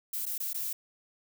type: noise with dropouts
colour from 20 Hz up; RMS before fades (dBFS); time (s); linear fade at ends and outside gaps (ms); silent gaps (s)
violet; -34; 0.13-0.73; 5; 0.256-0.263 / 0.38-0.4 / 0.532-0.544
effects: none